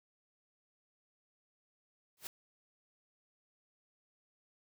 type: noise with exponential growth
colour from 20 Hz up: white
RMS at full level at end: -38 dBFS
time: 2.17-2.27 s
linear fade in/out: 1 ms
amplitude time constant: 20 ms
effects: none